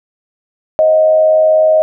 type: tone with frequency modulation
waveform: sine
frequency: 628 Hz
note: D#5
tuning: 16 cents sharp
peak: -6 dBFS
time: 0.79-1.82 s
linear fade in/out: 0 ms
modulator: 96.2 Hz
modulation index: 0.34
effects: none